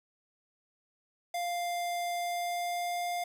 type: tone with pitch glide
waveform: square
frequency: 698.5 to 703.4 Hz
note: F5 to F5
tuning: 0 to +12 cents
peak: -32 dBFS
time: 1.34-3.24 s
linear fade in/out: 5 ms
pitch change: +12 cents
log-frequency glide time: 2.12-3.08 s
effects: 10-bit